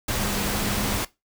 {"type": "tone in noise", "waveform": "sine", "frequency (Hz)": 204.6, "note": "G#3", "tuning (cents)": -26, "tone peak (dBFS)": -32, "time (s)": [0.19, 1.02], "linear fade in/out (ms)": 5, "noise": "pink", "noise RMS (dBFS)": -26, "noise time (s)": [0.08, 1.05], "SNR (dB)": -9, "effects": ["noise-tail reverb RT60 0.2 s tail -18 dB re dry"]}